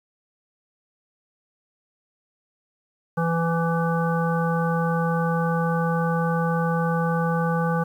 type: harmonic tone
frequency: 166.6 Hz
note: E3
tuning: 19 cents sharp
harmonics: 1 / 3 / 5 / 7 / 9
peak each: -22 / -27 / -29 / -30 / -32 dBFS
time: 3.17-7.84 s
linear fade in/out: 10 ms
effects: 9-bit